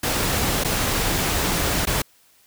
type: noise with dropouts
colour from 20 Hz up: pink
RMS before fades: -22 dBFS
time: 0.03-2.02 s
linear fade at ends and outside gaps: 5 ms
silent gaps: 0.638-0.646 / 1.855-1.87 s
effects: white hiss -57 dBFS RMS until 2.46 s